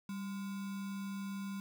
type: tone with sample-and-hold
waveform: sine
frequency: 196.4 Hz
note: G3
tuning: 4 cents sharp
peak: -38 dBFS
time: 0.09-1.6 s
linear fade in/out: 2 ms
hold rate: 1225 Hz
effects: none